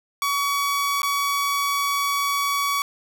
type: tone with dropouts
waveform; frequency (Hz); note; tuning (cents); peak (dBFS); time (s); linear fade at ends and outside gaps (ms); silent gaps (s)
sawtooth; 1131; C#6; +34; -17; 0.22-2.82; 1; 1.019-1.031
effects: 8-bit